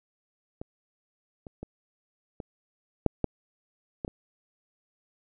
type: clicks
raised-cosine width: 2 ms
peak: -23 / -28 / -24 / -23 / -7 / -11 / -18 / -23 dBFS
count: 8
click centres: 0.615 / 1.468 / 1.63 / 2.402 / 3.063 / 3.243 / 4.048 / 4.079 s
effects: none